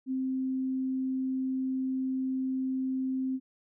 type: tone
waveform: sine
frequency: 261.6 Hz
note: C4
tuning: in tune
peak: -28 dBFS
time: 0.06-3.4 s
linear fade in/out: 50 ms
effects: none